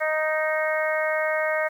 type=harmonic tone; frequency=311.1 Hz; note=D#4; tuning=in tune; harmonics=2 / 3 / 4 / 5 / 6 / 7; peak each=-24 / -34 / -32 / -31 / -29 / -31 dBFS; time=0-1.69 s; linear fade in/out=20 ms; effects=9-bit